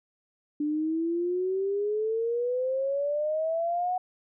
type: exponential sweep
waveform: sine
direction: up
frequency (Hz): 293.7 to 740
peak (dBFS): -25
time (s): 0.6-3.98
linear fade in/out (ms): 5
effects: none